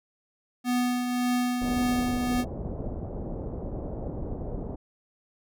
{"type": "tone with tremolo", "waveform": "square", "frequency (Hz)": 246.9, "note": "B3", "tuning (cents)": 0, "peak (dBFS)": -23, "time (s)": [0.64, 2.45], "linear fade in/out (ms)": 50, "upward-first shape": "triangle", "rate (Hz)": 1.8, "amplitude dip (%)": 45}
{"type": "low-pass noise", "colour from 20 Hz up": "pink", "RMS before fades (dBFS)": -34, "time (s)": [1.61, 4.76], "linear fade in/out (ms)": 10, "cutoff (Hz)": 660, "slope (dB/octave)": 24}
{"effects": []}